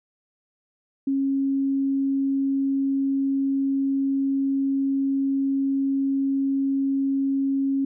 sine tone, 272.9 Hz, C#4, 27 cents flat, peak -20 dBFS, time 1.07-7.85 s, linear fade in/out 5 ms, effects none

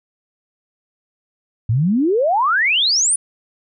sine exponential sweep, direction up, 103.83 to 9956 Hz, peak -13 dBFS, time 1.69-3.16 s, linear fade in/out 5 ms, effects none

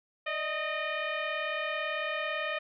sine tone with frequency modulation, 595 Hz, D5, 22 cents sharp, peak -30 dBFS, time 0.26-2.59 s, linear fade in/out 10 ms, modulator 614 Hz, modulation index 3.8, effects none

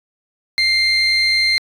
sine tone pair together, 2103 / 4165 Hz, C7 / C8, +8 / -9 cents, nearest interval octave, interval 1183 cents, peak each -14 dBFS, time 0.58-1.58 s, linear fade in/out 0 ms, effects tanh soft clip ceiling -9 dBFS

